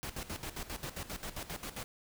pink noise with tremolo, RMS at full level -40 dBFS, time 0.03-1.84 s, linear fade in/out 0 ms, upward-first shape square, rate 7.5 Hz, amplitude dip 75%, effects none

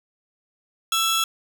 sawtooth tone pair together, 1329 / 3349 Hz, E6 / G#7, +14 / +14 cents, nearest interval octave + major third, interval 1600 cents, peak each -19 / -19 dBFS, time 0.92-1.24 s, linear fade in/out 2 ms, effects none

